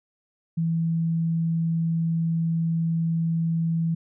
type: tone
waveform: sine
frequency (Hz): 164.81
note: E3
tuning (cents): 0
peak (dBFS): -21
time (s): 0.57-3.95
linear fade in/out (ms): 10
effects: none